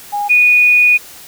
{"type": "tone pair in turn", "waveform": "sine", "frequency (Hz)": [820, 2465], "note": ["G#5", "D#7"], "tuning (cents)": [-22, -17], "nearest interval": "octave + perfect fifth", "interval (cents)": 1905, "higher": "second", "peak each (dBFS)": [-15, -6], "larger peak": "second", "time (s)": [[0.12, 0.29], [0.29, 0.98]], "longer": "second", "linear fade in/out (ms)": 20, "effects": ["white hiss -36 dBFS RMS until 1.27 s"]}